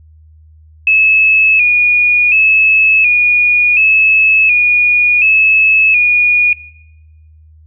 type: tone with vibrato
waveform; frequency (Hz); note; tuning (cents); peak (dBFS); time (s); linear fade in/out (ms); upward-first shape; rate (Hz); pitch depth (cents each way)
sine; 2520; D#7; +21; -6; 0.87-6.53; 2; square; 0.69; 51
effects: noise-tail reverb RT60 1.0 s tail -20 dB re dry + added 78 Hz sine -39 dBFS peak until 7.66 s